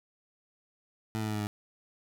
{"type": "tone with pitch steps", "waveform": "20% pulse", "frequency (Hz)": [110, 108.49, 106.99, 105.52, 104.07], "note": ["A2", "A2", "A2", "G#2", "G#2"], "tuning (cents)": [0, -24, -48, 28, 4], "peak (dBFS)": -26, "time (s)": [1.15, 1.47], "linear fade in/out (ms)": 0, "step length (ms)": 64, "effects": []}